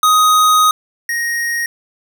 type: tone pair in turn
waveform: square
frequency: 1252 / 1871.7 Hz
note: D#6 / A#6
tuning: +10 / +7 cents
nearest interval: perfect fifth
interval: 697 cents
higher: second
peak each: -9 / -17 dBFS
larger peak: first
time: 0.03-0.71 / 1.09-1.66 s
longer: first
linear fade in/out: 2 ms
effects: 7-bit